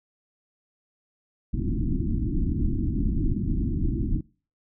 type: low-pass noise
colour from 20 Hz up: pink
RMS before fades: -25 dBFS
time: 1.53-4.21 s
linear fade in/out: 10 ms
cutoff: 340 Hz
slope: 96 dB/octave
effects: noise-tail reverb RT60 0.4 s tail -24 dB re dry